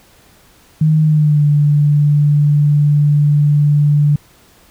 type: tone with pitch glide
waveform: sine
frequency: 155.6 to 146.87 Hz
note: D#3 to D3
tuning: 0 to 0 cents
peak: -8 dBFS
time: 0.81-4.16 s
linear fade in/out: 5 ms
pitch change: -100 cents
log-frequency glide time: 1.02-1.44 s
effects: pink hiss -48 dBFS RMS until 4.7 s